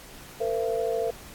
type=tone cluster; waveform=sine; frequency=455 / 508 / 676 Hz; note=A#4 / B4 / E5; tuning=-42 / +49 / +43 cents; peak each=-27 / -30 / -30 dBFS; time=0.4-1.11 s; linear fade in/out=10 ms; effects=pink hiss -46 dBFS RMS until 1.34 s + AAC 64 kbps